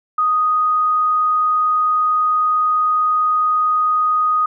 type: tone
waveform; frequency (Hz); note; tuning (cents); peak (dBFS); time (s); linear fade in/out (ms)
sine; 1244.5; D#6; 0; -13; 0.18-4.46; 5
effects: none